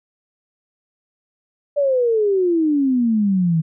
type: exponential sweep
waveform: sine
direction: down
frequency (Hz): 587.3 to 156.9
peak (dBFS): -14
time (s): 1.76-3.62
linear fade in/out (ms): 20
effects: none